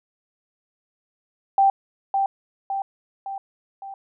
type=tone with echo; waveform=sine; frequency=784 Hz; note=G5; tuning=in tune; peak=-13 dBFS; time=1.58-1.7 s; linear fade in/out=2 ms; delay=560 ms; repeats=4; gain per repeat=-5 dB; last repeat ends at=3.94 s; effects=none